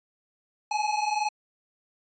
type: tone pair together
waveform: square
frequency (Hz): 836.5 / 858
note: G#5 / A5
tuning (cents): +12 / -44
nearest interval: unison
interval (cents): 44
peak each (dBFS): -28 / -29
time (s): 0.71-1.29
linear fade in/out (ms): 5
effects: resampled to 16000 Hz